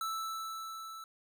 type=tone with level ramp; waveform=square; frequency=1318.5 Hz; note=E6; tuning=in tune; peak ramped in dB=-34 to -45 dBFS; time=0.01-1.04 s; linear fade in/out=2 ms; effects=none